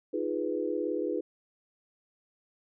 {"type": "chord", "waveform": "sine", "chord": "F half-diminished seventh", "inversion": "third", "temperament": "equal", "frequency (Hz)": [311.1, 349.2, 415.3, 493.9], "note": ["Eb4", "F4", "Ab4", "Cb5"], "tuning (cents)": [0, 0, 0, 0], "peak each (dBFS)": -34, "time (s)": [0.13, 1.21], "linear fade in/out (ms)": 10, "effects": []}